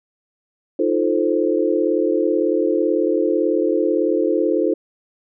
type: chord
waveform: sine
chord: F dominant seventh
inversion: third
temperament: equal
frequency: 311.1 / 349.2 / 440 / 523.3 Hz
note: Eb4 / F4 / A4 / C5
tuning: 0 / 0 / 0 / 0 cents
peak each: -21 / -20 / -21 / -22 dBFS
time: 0.79-4.74 s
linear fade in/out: 5 ms
effects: none